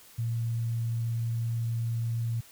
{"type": "tone", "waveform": "sine", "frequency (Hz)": 115.8, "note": "A#2", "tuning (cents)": -11, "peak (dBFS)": -27, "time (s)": [0.18, 2.41], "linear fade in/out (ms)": 10, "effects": ["white hiss -54 dBFS RMS until 2.51 s"]}